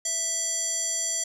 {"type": "tone with band-pass filter", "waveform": "square", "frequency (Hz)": 659.3, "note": "E5", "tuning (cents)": 0, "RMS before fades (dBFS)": -28, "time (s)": [0.05, 1.24], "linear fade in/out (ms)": 5, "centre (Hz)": 6900, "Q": 8.2, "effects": []}